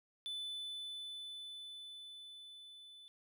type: tone with level ramp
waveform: triangle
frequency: 3500 Hz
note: A7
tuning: 10 cents flat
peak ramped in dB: -38 to -53 dBFS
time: 0.26-3.08 s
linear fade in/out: 0 ms
effects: none